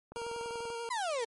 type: click train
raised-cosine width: 1 ms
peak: -33 dBFS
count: 13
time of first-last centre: 0.12-0.703 s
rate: 20.6 Hz
type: tone with vibrato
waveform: 25% pulse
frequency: 466.2 Hz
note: A#4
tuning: in tune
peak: -33 dBFS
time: 0.16-0.89 s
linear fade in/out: 0 ms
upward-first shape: square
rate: 11 Hz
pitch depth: 14 cents each way
type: exponential sweep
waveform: 35% pulse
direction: down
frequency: 1048 to 440 Hz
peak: -30 dBFS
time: 0.9-1.25 s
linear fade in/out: 10 ms
effects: MP3 48 kbps